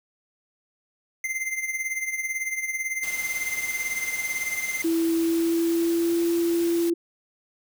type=tone with tremolo; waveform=square; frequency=2083 Hz; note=C7; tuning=8 cents flat; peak=-24 dBFS; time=1.24-4.82 s; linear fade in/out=2 ms; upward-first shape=triangle; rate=18 Hz; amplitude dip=75%
type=noise; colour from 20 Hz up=white; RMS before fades=-37 dBFS; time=3.03-6.9 s; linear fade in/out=2 ms
type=tone with pitch glide; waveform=sine; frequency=330.3 to 339.4 Hz; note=E4 to F4; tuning=+4 to -49 cents; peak=-20 dBFS; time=4.84-6.94 s; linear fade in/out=10 ms; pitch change=+47 cents; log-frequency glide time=5.13-6.25 s
effects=none